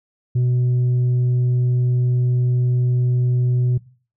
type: tone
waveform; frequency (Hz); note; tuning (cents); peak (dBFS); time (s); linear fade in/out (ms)
sine; 124.1; B2; +9; -12; 0.35-3.78; 10
effects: noise-tail reverb RT60 0.4 s tail -20 dB re dry + tanh soft clip ceiling -14 dBFS